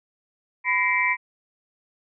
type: tone cluster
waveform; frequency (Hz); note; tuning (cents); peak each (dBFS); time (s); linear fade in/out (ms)
sine; 999 / 1899 / 2089 / 2316; B5 / A#6 / C7 / D7; +20 / +32 / -3 / -25; -25 / -26 / -24 / -24; 0.64-1.17; 50
effects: none